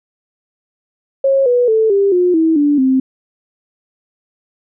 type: tone with pitch steps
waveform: sine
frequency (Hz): 543 / 489.4 / 441.1 / 397.5 / 358.2 / 322.9 / 291 / 262.3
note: C#5 / B4 / A4 / G4 / F4 / E4 / D4 / C4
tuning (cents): -36 / -16 / +4 / +24 / +44 / -36 / -16 / +4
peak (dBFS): -9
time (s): 1.24-3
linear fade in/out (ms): 5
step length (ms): 220
effects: none